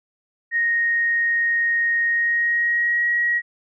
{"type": "tone with pitch glide", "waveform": "sine", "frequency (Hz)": [1864.7, 1902.8], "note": ["A#6", "A#6"], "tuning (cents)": [0, 35], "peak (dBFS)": -17, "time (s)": [0.51, 3.42], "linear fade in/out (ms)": 50, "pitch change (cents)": 35, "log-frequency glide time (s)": [2.06, 3.08], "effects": []}